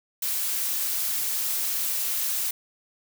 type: noise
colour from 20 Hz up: blue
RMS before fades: -27 dBFS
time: 0.22-2.51 s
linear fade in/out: 5 ms
effects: none